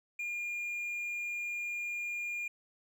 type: tone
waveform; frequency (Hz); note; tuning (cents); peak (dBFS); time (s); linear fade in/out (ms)
triangle; 2415; D7; +48; -33; 0.19-2.48; 5
effects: none